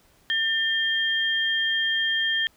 sine tone pair together, 1796 / 3200 Hz, A6 / G7, +35 / +35 cents, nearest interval minor seventh, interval 1000 cents, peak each -24 dBFS, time 0.3-2.47 s, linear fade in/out 0 ms, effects pink hiss -60 dBFS RMS until 2.56 s

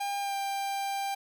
45% pulse tone with pitch glide, 803 to 791.5 Hz, G5 to G5, +41 to +17 cents, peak -30 dBFS, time 0-1.15 s, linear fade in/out 10 ms, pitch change -24 cents, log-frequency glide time 0.2-0.35 s, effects none

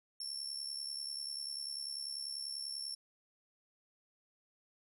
35% pulse tone with amplitude modulation, 5420 Hz, E8, 47 cents sharp, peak -34 dBFS, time 0.2-2.95 s, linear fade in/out 5 ms, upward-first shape sine, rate 70.2 Hz, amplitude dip 70%, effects none

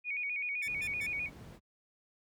sine tone with vibrato, 2349 Hz, D7, in tune, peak -33 dBFS, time 0.04-1.3 s, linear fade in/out 50 ms, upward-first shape square, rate 7.8 Hz, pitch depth 78 cents each way
10% pulse tone bursts, 1768 Hz, A6, 8 cents sharp, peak -35 dBFS, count 3, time 0.62-1.069 s, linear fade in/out 10 ms, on 63 ms, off 130 ms
brown noise, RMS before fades -45 dBFS, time 0.65-1.6 s, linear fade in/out 50 ms
effects high-pass 80 Hz 12 dB/octave

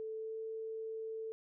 sine tone with pitch glide, 440 to 443.8 Hz, A4 to A4, 0 to +15 cents, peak -39 dBFS, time 0-1.32 s, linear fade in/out 0 ms, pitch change +15 cents, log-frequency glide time 0.16-0.38 s, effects none

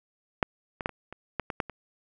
clicks, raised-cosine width 0.5 ms, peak -7 / -19 / -10 / -28 / -25 / -13 / -17 / -11 / -24 dBFS, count 9, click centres 0.428 / 0.808 / 0.859 / 0.893 / 1.126 / 1.397 / 1.502 / 1.602 / 1.697 s, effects none

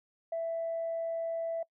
sine tone, 662 Hz, E5, 7 cents sharp, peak -30 dBFS, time 0.32-1.63 s, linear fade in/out 5 ms, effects noise-tail reverb RT60 0.1 s tail -24 dB re dry + tanh soft clip ceiling -27 dBFS

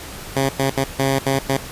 10% pulse tone bursts at uneven times, 135.5 Hz, C#3, 39 cents flat, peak -8 dBFS, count 6, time 0.36-0.49 / 0.59-0.7 / 0.77-0.84 / 0.99-1.19 / 1.26-1.39 / 1.49-1.57 s, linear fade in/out 5 ms, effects pink hiss -34 dBFS RMS until 1.71 s + resampled to 32000 Hz

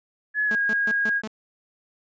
sine tone with pitch glide, 1700 to 1636.4 Hz, G#6 to G#6, +40 to -26 cents, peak -20 dBFS, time 0.34-1.22 s, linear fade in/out 50 ms, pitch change -66 cents, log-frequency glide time 0.46-0.54 s
sawtooth tone bursts, 216.8 Hz, A3, 25 cents flat, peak -26 dBFS, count 5, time 0.51-1.275 s, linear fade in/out 2 ms, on 41 ms, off 140 ms
effects resampled to 16000 Hz

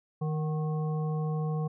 harmonic tone with a mistuned harmonic, 155.56 Hz, D#3, in tune, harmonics 1 / 3 / 5 / 7, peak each -28 / -38 / -42 / -45 dBFS, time 0.21-1.68 s, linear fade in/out 10 ms, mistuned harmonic 5, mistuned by -58 cents, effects none

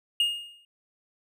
triangle tone with exponential decay, 2844 Hz, F7, 31 cents sharp, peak -17 dBFS, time 0.2-0.65 s, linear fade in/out 2 ms, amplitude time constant 97 ms, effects none

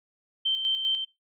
sine tone with tremolo, 3118 Hz, G7, 10 cents flat, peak -22 dBFS, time 0.45-1.05 s, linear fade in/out 10 ms, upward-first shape square, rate 5 Hz, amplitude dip 50%, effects noise-tail reverb RT60 0.2 s tail -21 dB re dry

